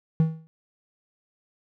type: tone with exponential decay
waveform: triangle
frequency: 160.3 Hz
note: E3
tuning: 48 cents flat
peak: -12 dBFS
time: 0.2-0.47 s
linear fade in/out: 0 ms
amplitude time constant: 58 ms
effects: none